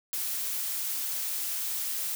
blue noise, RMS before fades -32 dBFS, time 0.13-2.15 s, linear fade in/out 0 ms, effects none

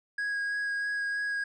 triangle tone with vibrato, 1649 Hz, G#6, 13 cents flat, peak -27 dBFS, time 0.18-1.44 s, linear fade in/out 5 ms, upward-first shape sine, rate 3.1 Hz, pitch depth 11 cents each way, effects resampled to 22050 Hz

